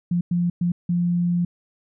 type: tone bursts at uneven times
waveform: sine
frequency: 174.5 Hz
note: F3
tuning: 1 cent flat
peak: -18 dBFS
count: 4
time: 0.11-0.21 / 0.31-0.5 / 0.61-0.72 / 0.89-1.45 s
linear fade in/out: 5 ms
effects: none